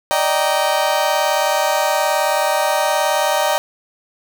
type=chord; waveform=35% pulse; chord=Eb major seventh; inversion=third; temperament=just; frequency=583.4 / 622.3 / 777.8 / 933.4 Hz; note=D5 / Eb5 / G5 / Bb5; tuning=-12 / 0 / -14 / +2 cents; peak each=-19 dBFS; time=0.11-3.58 s; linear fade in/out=0 ms; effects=none